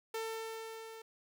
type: tone with level ramp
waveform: sawtooth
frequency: 447.5 Hz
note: A4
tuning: 29 cents sharp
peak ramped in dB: -32 to -44 dBFS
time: 0.14-1.02 s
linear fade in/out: 5 ms
effects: none